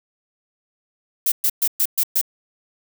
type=noise bursts; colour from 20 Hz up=violet; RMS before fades=-18 dBFS; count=6; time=1.26-2.214 s; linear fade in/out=5 ms; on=59 ms; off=120 ms; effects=none